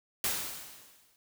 white noise with exponential decay, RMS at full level -29 dBFS, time 0.24-1.16 s, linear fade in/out 1 ms, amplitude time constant 200 ms, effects none

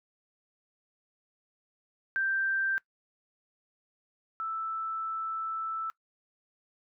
sine tone pair in turn, 1570 / 1320.2 Hz, G6 / E6, +2 / +2 cents, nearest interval minor third, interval 300 cents, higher first, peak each -26 / -31 dBFS, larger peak first, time 2.16-2.78 / 4.4-5.9 s, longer second, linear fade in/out 0 ms, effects noise-tail reverb RT60 0.1 s tail -21 dB re dry

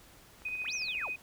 click train, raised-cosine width 0.5 ms, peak -38 dBFS, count 11, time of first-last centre 0.42-1.082 s, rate 15.1 Hz
sine tone with tremolo, 2501 Hz, D#7, 8 cents sharp, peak -32 dBFS, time 0.45-1.16 s, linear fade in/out 5 ms, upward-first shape sine, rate 14 Hz, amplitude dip 45%
sine linear two-way sweep, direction up then down, 69.8 to 6272 to 94.4 Hz, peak -37 dBFS, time 0.63-1.11 s, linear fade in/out 50 ms, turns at 0.74 s
effects pink hiss -57 dBFS RMS until 1.22 s

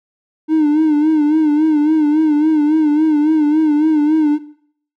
triangle tone with vibrato, 305.3 Hz, D#4, 33 cents flat, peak -7 dBFS, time 0.48-4.39 s, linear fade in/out 50 ms, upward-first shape sine, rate 3.6 Hz, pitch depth 70 cents each way, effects noise-tail reverb RT60 0.6 s tail -19 dB re dry + tanh soft clip ceiling -4 dBFS

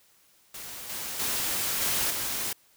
white noise with level steps, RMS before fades -40 / -35 / -29 / -27 / -31 dBFS, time 0.54-2.53 s, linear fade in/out 5 ms, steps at 0.89 / 1.19 / 1.81 / 2.1 s, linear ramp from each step 10 ms, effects white hiss -62 dBFS RMS until 2.76 s

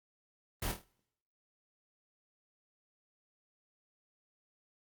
pink noise with echo, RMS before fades -36 dBFS, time 0.62-0.72 s, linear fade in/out 5 ms, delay 25 ms, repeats 5, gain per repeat -6 dB, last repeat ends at 0.845 s, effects noise-tail reverb RT60 0.8 s tail -26 dB re dry + Opus 32 kbps

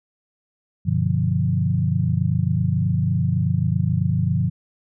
sine chord, G dominant seventh, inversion none, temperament equal with one note detuned, 96.37 / 123.47 / 146.83 / 174.61 Hz, G2 / B2 / D3 / F3, -29 / 0 / 0 / 0 cents, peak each -23 dBFS, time 0.85-4.5 s, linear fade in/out 20 ms, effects none

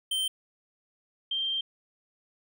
square / sine tone pair in turn, 3119 / 3163 Hz, G7 / G7, -9 / +15 cents, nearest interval unison, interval 24 cents, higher second, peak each -27 dBFS, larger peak neither, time 0.11-0.28 / 1.31-1.61 s, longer second, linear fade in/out 5 ms, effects none

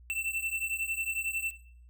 square beating tone pair, 2674 / 2685 Hz, E7 / E7, +24 / +31 cents, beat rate 11 Hz, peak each -34 / -36 dBFS, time 0.1-1.51 s, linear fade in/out 0 ms, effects noise-tail reverb RT60 0.6 s tail -17 dB re dry + added 60 Hz sine -51 dBFS peak until 1.89 s

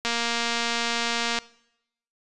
click train, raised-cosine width 0.2 ms, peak -9 dBFS, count 314, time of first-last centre 0.05-1.388 s, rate 234 Hz, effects noise-tail reverb RT60 0.8 s tail -21 dB re dry + resampled to 24000 Hz

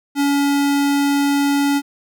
square tone, 282.9 Hz, C#4, 35 cents sharp, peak -15 dBFS, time 0.15-1.82 s, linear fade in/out 50 ms, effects none

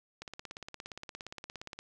click train, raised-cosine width 0.2 ms, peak -25 dBFS, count 28, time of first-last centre 0.22-1.79 s, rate 17.2 Hz, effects none

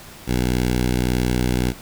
10% pulse tone with notch filter, 61.74 Hz, B1, in tune, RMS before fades -20 dBFS, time 0.26-1.74 s, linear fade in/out 50 ms, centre 1100 Hz, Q 1.4, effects pink hiss -41 dBFS RMS until 1.81 s

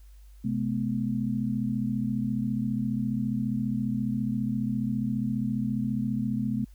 sine tone cluster, 128.9 / 214.7 / 249.4 Hz, C3 / A3 / B3, -26 / -42 / +17 cents, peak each -32 / -28 / -31 dBFS, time 0.44-6.65 s, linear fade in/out 10 ms, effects added 50 Hz sine -47 dBFS peak until 6.74 s + white hiss -66 dBFS RMS until 6.74 s

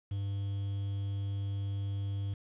triangle tone with quantisation, 99.5 Hz, G2, 26 cents sharp, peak -30 dBFS, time 0.11-2.34 s, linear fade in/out 5 ms, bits 9, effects resampled to 8000 Hz

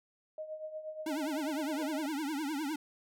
sine tone with tremolo, 622.3 Hz, D#5, in tune, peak -36 dBFS, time 0.38-2.06 s, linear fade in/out 2 ms, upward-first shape triangle, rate 8.4 Hz, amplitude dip 75%
square tone with vibrato, 295.5 Hz, D4, 11 cents sharp, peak -34 dBFS, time 1.06-2.76 s, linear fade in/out 5 ms, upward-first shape triangle, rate 9.8 Hz, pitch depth 190 cents each way
25% pulse tone with exponential growth, 487.4 Hz, B4, 23 cents flat, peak -38 dBFS, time 1.67-1.83 s, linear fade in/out 5 ms, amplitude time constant 33 ms
effects none

